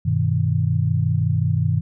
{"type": "chord", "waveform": "sine", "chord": "G augmented", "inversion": "none", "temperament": "equal with one note detuned", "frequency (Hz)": [98, 123.47, 157.01], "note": ["G2", "B2", "D#3"], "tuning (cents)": [0, 0, 16], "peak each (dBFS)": -21, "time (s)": [0.05, 1.81], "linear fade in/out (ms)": 10, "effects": []}